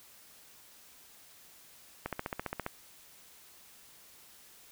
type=click train; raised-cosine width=0.5 ms; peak=-19 dBFS; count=10; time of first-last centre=2.06-2.664 s; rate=14.9 Hz; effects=white hiss -57 dBFS RMS until 4.71 s